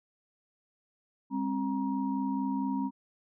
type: tone cluster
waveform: sine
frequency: 201.6 / 266 / 947 Hz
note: G3 / C4 / A#5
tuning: +49 / +29 / +27 cents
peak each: -34 / -30 / -37 dBFS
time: 1.3-2.91 s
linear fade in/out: 50 ms
effects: none